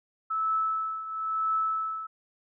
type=tone with tremolo; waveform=sine; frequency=1307 Hz; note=E6; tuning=15 cents flat; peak=-23 dBFS; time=0.3-2.07 s; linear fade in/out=10 ms; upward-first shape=triangle; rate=1 Hz; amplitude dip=75%; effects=none